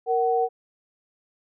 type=tone pair together; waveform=sine; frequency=465.6 / 751 Hz; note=A#4 / F#5; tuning=-2 / +26 cents; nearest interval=minor sixth; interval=828 cents; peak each=-22 dBFS; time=0.06-0.49 s; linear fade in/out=50 ms; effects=none